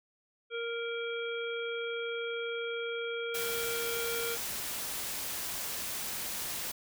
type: harmonic tone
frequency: 466.2 Hz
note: A#4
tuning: in tune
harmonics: 1 / 3 / 5 / 7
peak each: -35 / -40 / -42 / -43 dBFS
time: 0.5-4.38 s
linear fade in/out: 50 ms
type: noise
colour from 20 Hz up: white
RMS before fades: -37 dBFS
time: 3.34-6.72 s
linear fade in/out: 10 ms
effects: none